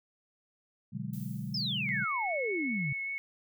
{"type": "chord", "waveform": "sine", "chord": "G# half-diminished seventh", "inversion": "first", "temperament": "equal", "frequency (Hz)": [123.47, 146.83, 185, 207.7], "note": ["B2", "D3", "F#3", "G#3"], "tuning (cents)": [0, 0, 0, 0], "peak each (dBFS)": -40, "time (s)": [0.92, 2.05], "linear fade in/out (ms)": 20}
{"type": "noise with exponential decay", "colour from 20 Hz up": "violet", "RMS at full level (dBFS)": -49, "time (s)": [1.13, 2.51], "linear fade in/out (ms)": 5, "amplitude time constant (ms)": 300}
{"type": "exponential sweep", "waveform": "sine", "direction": "down", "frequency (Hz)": [5410, 130.81], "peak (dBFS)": -31, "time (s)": [1.54, 2.93], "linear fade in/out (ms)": 5}
{"type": "tone with vibrato", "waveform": "sine", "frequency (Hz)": 2200, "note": "C#7", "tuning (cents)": -14, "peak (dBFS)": -33, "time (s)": [1.89, 3.18], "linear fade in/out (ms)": 0, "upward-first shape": "sine", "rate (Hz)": 5.1, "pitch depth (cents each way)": 11}
{"effects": []}